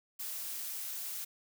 blue noise, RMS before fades -40 dBFS, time 0.19-1.25 s, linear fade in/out 10 ms, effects none

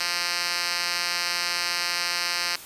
5% pulse tone with band-pass filter, 174.61 Hz, F3, in tune, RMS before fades -27 dBFS, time 0-2.56 s, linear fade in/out 2 ms, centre 4100 Hz, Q 2, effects white hiss -42 dBFS RMS until 2.65 s + resampled to 32000 Hz

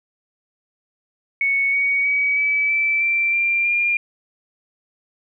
sine tone with pitch steps, 2217 / 2243 / 2269 / 2295 / 2322 / 2349 / 2376 / 2404 Hz, C#7 / C#7 / C#7 / D7 / D7 / D7 / D7 / D7, 0 / +20 / +40 / -40 / -20 / 0 / +20 / +40 cents, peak -16 dBFS, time 1.41-3.97 s, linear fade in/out 2 ms, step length 320 ms, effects none

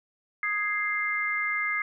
sine chord, Ab major, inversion second, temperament equal, 1244.5 / 1661.2 / 2093 Hz, Eb6 / Ab6 / C7, 0 / 0 / 0 cents, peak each -33 / -32 / -27 dBFS, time 0.43-1.82 s, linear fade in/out 2 ms, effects none

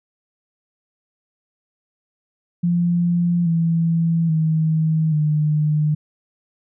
sine tone with pitch steps, 173.3 / 165.76 / 158.55 / 151.65 Hz, F3 / E3 / D#3 / D#3, -13 / +10 / +33 / -44 cents, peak -15 dBFS, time 2.63-5.95 s, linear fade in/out 10 ms, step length 830 ms, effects none

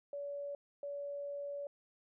sine tone bursts at uneven times, 570 Hz, C#5, 48 cents sharp, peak -39 dBFS, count 2, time 0.13-0.55 / 0.83-1.67 s, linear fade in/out 2 ms, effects none

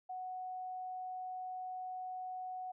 sine tone, 740 Hz, F#5, in tune, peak -40 dBFS, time 0.09-2.72 s, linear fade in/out 10 ms, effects none

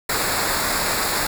pink noise with comb filter, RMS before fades -22 dBFS, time 0.09-1.27 s, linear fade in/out 5 ms, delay 0.33 ms, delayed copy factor -0.7, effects none

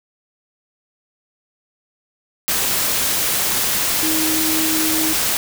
sine tone in noise, 316 Hz, D#4, 27 cents sharp, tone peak -21 dBFS, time 4.03-5.13 s, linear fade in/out 0 ms, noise white, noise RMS -19 dBFS, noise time 2.48-5.37 s, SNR -5 dB, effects none

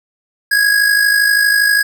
square tone with amplitude modulation, 1656 Hz, G#6, 5 cents flat, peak -8 dBFS, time 0.51-1.83 s, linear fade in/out 10 ms, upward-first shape sine, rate 52.5 Hz, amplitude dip 55%, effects none

